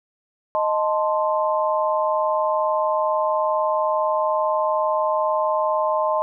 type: chord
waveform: sine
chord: A diminished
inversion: second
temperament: equal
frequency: 622.3 / 880 / 1046.5 Hz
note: Eb5 / A5 / C6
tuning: 0 / 0 / 0 cents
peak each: -21 / -24 / -23 dBFS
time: 0.55-6.22 s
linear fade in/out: 0 ms
effects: none